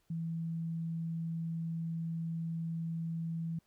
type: tone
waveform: sine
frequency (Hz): 164.81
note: E3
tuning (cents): 0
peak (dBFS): -34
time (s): 0.1-3.59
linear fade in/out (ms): 5
effects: pink hiss -75 dBFS RMS until 3.66 s